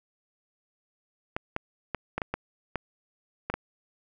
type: clicks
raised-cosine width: 0.5 ms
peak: -14 dBFS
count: 9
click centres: 1.365 / 1.564 / 1.947 / 2.18 / 2.218 / 2.34 / 2.757 / 3.5 / 3.54 s
effects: none